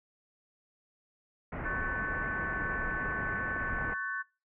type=low-pass noise; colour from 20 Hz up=pink; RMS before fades=-38 dBFS; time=1.52-3.94 s; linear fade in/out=5 ms; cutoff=2200 Hz; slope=48 dB/octave
type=chord; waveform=sine; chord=F# minor; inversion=second; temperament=equal with one note detuned; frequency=1108.7 / 1508.5 / 1760 Hz; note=C#6 / F#6 / A6; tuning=0 / +33 / 0 cents; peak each=-40 / -35 / -38 dBFS; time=1.64-4.23 s; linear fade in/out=20 ms
effects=noise-tail reverb RT60 0.3 s tail -22 dB re dry